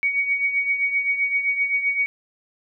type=tone with tremolo; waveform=sine; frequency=2246 Hz; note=C#7; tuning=22 cents sharp; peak=-16 dBFS; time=0.03-2.06 s; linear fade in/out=0 ms; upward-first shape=triangle; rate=7.7 Hz; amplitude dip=70%; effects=none